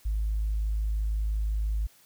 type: tone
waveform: sine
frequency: 52.9 Hz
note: G#1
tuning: 33 cents sharp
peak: -24 dBFS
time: 0.05-1.87 s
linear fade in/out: 10 ms
effects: tanh soft clip ceiling -21 dBFS + white hiss -59 dBFS RMS until 2.05 s